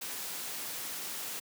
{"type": "noise", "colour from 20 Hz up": "white", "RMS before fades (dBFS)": -39, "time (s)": [0.01, 1.4], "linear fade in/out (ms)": 10, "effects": ["high-pass 150 Hz 12 dB/octave"]}